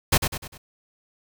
pink noise with echo, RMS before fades -17 dBFS, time 0.12-0.18 s, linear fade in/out 10 ms, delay 100 ms, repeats 4, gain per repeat -7 dB, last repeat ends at 0.58 s, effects none

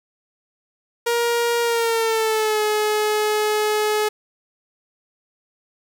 sawtooth tone with pitch glide, 471.6 to 425 Hz, A#4 to G#4, +20 to +40 cents, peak -14 dBFS, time 1.06-4.09 s, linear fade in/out 10 ms, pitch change -180 cents, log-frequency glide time 1.62-2.62 s, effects none

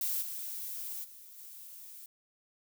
violet noise with level steps, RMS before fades -33 / -40 / -52 / -49 dBFS, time 0.01-2.06 s, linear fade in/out 2 ms, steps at 0.21 / 1.03 / 1.37 s, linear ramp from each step 20 ms, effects none

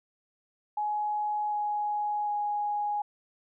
sine tone with pitch steps, 840 / 834.7 / 829.4 Hz, G#5 / G#5 / G#5, +19 / +9 / -3 cents, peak -27 dBFS, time 0.77-3.02 s, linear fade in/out 5 ms, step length 750 ms, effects none

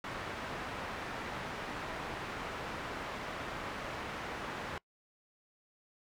white low-pass noise, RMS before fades -41 dBFS, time 0.04-4.78 s, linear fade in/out 2 ms, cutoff 1600 Hz, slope 12 dB/octave, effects noise-tail reverb RT60 0.1 s tail -24 dB re dry

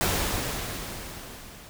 pink noise with level ramp, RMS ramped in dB -24 to -47 dBFS, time 0.01-1.69 s, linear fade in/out 0 ms, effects none

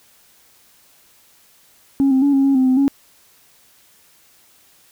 sine tone with pitch steps, 274.4 / 263.3 / 283.2 / 272.1 / 274.6 / 259.8 / 257.7 / 277.2 Hz, C#4 / C4 / C#4 / C#4 / C#4 / C4 / C4 / C#4, -17 / +11 / +37 / -32 / -16 / -12 / -26 / 0 cents, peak -10 dBFS, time 2-2.88 s, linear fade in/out 0 ms, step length 110 ms, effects tanh soft clip ceiling -9 dBFS + white hiss -53 dBFS RMS until 4.91 s

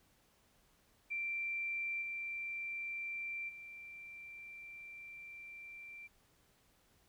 sine tone with level steps, 2354 Hz, D7, 3 cents sharp, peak -36 / -39 / -48 dBFS, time 1.1-6.08 s, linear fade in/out 20 ms, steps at 2.01 / 3.48 s, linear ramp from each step 20 ms, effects pink hiss -71 dBFS RMS until 7.08 s

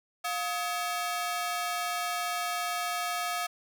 sawtooth ring-modulated tone, 987.8 Hz, B5, in tune, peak -23 dBFS, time 0.24-3.47 s, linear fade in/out 10 ms, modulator 281 Hz, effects none

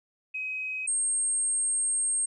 sine tone pair in turn, 2530 / 8510 Hz, D#7 / C9, +28 / +28 cents, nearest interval octave + major sixth, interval 2100 cents, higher second, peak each -30 / -23 dBFS, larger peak second, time 0.34-0.87 / 0.87-2.26 s, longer second, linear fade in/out 10 ms, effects tanh soft clip ceiling -21 dBFS

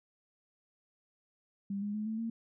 sine tone with pitch steps, 198.9 / 205.8 / 212.9 / 220.3 / 227.9 Hz, G3 / G#3 / G#3 / A3 / A#3, +25 / -16 / +43 / +2 / -39 cents, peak -33 dBFS, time 1.7-2.3 s, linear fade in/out 5 ms, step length 120 ms, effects none

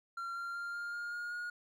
triangle tone with pitch steps, 1374 / 1384.4 / 1394.8 / 1405.3 / 1415.9 / 1426.6 / 1437.3 Hz, F6 / F6 / F6 / F6 / F6 / F6 / F6, -29 / -16 / -3 / +10 / +23 / +36 / +49 cents, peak -36 dBFS, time 0.17-1.5 s, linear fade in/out 5 ms, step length 190 ms, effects none

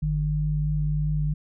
sine tone pair together, 51.26 / 150.8 Hz, G#1 / D3, -22 / +46 cents, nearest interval octave + perfect fifth, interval 1868 cents, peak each -27 / -23 dBFS, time 0.02-1.34 s, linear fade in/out 10 ms, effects none

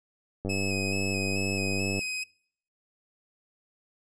click train, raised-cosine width 2 ms, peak -19 dBFS, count 151, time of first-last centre 0.45-1.992 s, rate 97.3 Hz
sawtooth tone with vibrato, 2551 Hz, D#7, 43 cents sharp, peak -27 dBFS, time 0.49-2.24 s, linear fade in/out 10 ms, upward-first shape square, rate 2.3 Hz, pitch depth 23 cents each way
effects noise-tail reverb RT60 0.6 s tail -25 dB re dry + resampled to 22050 Hz

